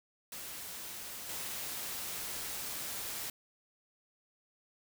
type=noise with level steps; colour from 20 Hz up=white; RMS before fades=-44 / -40 dBFS; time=0.32-3.3 s; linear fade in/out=2 ms; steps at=1.29 s; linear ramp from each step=5 ms; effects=none